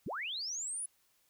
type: linear sweep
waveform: sine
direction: up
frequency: 78 to 10200 Hz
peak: -36 dBFS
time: 0.06-0.86 s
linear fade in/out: 5 ms
effects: white hiss -72 dBFS RMS until 1.29 s